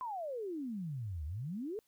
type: exponential two-way sweep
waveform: sine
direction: down then up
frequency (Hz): 1046.5 to 71.2 to 456.6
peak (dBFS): -37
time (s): 0.01-1.79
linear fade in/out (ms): 0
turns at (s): 1.25
effects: white hiss -75 dBFS RMS until 1.87 s